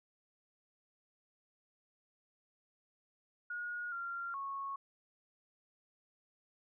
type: tone with pitch steps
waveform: sine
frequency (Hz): 1441 / 1384 / 1101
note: F#6 / F6 / C#6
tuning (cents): -46 / -16 / -12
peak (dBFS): -38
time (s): 3.5-4.76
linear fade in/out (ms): 5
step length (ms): 420
effects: none